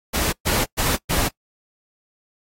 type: noise bursts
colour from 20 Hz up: pink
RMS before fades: -21 dBFS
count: 4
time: 0.13-1.29 s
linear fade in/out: 20 ms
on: 200 ms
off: 120 ms
effects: noise-tail reverb RT60 0.1 s tail -23 dB re dry + AAC 48 kbps